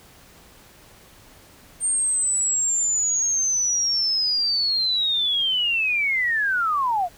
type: linear sweep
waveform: sine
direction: down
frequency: 8760 to 664 Hz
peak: -19 dBFS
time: 1.8-7.09 s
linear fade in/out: 50 ms
effects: pink hiss -50 dBFS RMS until 7.17 s